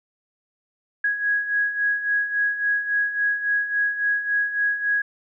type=beating tone pair; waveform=sine; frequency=1657 / 1660.6 Hz; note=G#6 / G#6; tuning=-4 / -1 cents; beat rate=3.6 Hz; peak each=-27 / -21 dBFS; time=1.04-5.02 s; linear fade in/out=5 ms; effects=none